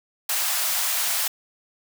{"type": "high-pass noise", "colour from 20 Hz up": "white", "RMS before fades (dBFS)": -24, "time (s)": [0.29, 1.28], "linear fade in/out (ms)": 5, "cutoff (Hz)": 620, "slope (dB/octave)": 48, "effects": []}